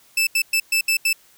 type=tone bursts at uneven times; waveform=sawtooth; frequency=2637 Hz; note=E7; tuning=in tune; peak=-13 dBFS; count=6; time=0.17-0.27 / 0.35-0.42 / 0.53-0.6 / 0.72-0.81 / 0.88-0.97 / 1.05-1.13 s; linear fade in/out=5 ms; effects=white hiss -54 dBFS RMS until 1.37 s